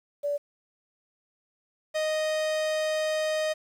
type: tone pair in turn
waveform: sine / 45% pulse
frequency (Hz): 578 / 621.6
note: D5 / D#5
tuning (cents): -28 / -2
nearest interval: minor second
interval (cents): 126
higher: second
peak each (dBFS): -25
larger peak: neither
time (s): 0.23-0.38 / 1.94-3.54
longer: second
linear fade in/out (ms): 20
effects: low-pass 8000 Hz 12 dB/octave + 9-bit